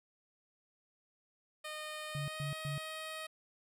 10% pulse tone with pitch glide, 613 to 629.9 Hz, D#5 to D#5, -26 to +21 cents, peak -33 dBFS, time 1.64-3.27 s, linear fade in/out 10 ms, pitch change +47 cents, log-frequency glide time 2.08-2.49 s
sine tone bursts, 143.1 Hz, D3, 45 cents flat, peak -36 dBFS, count 3, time 2.15-2.78 s, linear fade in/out 0 ms, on 130 ms, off 120 ms
effects resampled to 32000 Hz

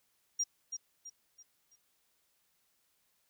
sine tone with echo, 5700 Hz, F8, 34 cents sharp, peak -28 dBFS, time 0.39-0.44 s, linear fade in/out 10 ms, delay 330 ms, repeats 4, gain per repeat -8 dB, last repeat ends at 1.76 s, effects tanh soft clip ceiling -25 dBFS + white hiss -75 dBFS RMS until 3.29 s

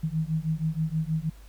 sine beating tone pair, 155.7 / 162 Hz, D#3 / E3, +2 / -30 cents, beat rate 6.3 Hz, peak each -28 dBFS, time 0.03-1.3 s, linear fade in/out 10 ms, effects added 50 Hz sine -45 dBFS peak until 1.48 s + pink hiss -57 dBFS RMS until 1.48 s

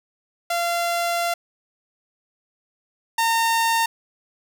sawtooth tone pair in turn, 688 / 913.4 Hz, F5 / A#5, -26 / -36 cents, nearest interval perfect fourth, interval 490 cents, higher second, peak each -17 / -14 dBFS, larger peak second, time 0.5-1.34 / 3.18-3.86 s, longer first, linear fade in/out 5 ms, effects none

